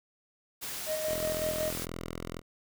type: noise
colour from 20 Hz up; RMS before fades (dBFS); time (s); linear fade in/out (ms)
white; -38; 0.61-1.86; 20
type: tone with tremolo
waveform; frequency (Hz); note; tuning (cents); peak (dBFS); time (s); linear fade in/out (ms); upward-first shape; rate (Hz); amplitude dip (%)
triangle; 622.3; D#5; 0; -27; 0.86-1.73; 50; square; 5.4; 40
type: tone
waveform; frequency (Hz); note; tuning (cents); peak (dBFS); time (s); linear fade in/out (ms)
5% pulse; 42.06; E1; +36; -26; 1.06-2.42; 50
effects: none